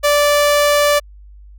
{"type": "tone", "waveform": "sawtooth", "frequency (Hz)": 584, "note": "D5", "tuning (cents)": -10, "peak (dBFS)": -7, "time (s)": [0.03, 1], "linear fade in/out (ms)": 20, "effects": ["added 50 Hz sine -37 dBFS peak until 1.58 s"]}